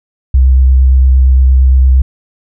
sine tone with vibrato, 65 Hz, C2, 11 cents flat, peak -3 dBFS, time 0.34-2.02 s, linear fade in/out 5 ms, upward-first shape sine, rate 8.7 Hz, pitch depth 17 cents each way, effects none

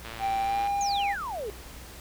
click train, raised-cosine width 0.3 ms, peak -23 dBFS, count 72, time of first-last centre 0.05-0.673 s, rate 114 Hz
triangle tone with pitch glide, 784 to 803.3 Hz, G5 to G5, 0 to +42 cents, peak -23 dBFS, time 0.19-1.16 s, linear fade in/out 50 ms, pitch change +42 cents, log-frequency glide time 0.39-0.64 s
sine exponential sweep, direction down, 6860 to 392 Hz, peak -31 dBFS, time 0.81-1.5 s, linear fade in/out 0 ms
effects added 60 Hz sine -46 dBFS peak until 2 s + pink hiss -46 dBFS RMS until 2 s

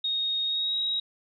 sine tone with pitch glide, 3729 to 3814 Hz, A#7 to A#7, 0 to +39 cents, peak -25 dBFS, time 0.04-1 s, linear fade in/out 5 ms, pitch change +39 cents, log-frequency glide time 0.45-0.76 s, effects none

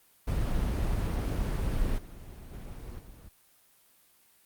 brown noise with level steps, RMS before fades -29 / -44 / -41 / -48 dBFS, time 0.27-3.29 s, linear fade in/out 10 ms, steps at 1.97 / 2.52 / 2.98 s, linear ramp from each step 20 ms, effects white hiss -63 dBFS RMS until 4.45 s + Opus 32 kbps

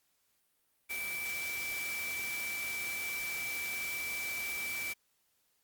sine tone in noise, 2320 Hz, D7, 22 cents flat, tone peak -36 dBFS, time 0.89-4.94 s, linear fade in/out 20 ms, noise white, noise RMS -42 dBFS, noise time 0.89-4.94 s, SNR +3 dB, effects white hiss -75 dBFS RMS until 5.63 s + Opus 48 kbps

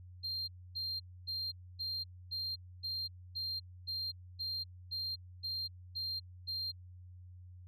sine tone bursts, 4186 Hz, C8, in tune, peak -34 dBFS, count 13, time 0.23-6.72 s, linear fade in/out 20 ms, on 250 ms, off 270 ms, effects tanh soft clip ceiling -34 dBFS + added 90 Hz sine -50 dBFS peak until 7.67 s

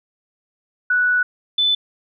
sine tone pair in turn, 1477 / 3506 Hz, F#6 / A7, -3 / -7 cents, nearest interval octave + minor third, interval 1496 cents, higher second, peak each -14 dBFS, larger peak neither, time 0.9-1.23 / 1.58-1.75 s, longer first, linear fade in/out 5 ms, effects none

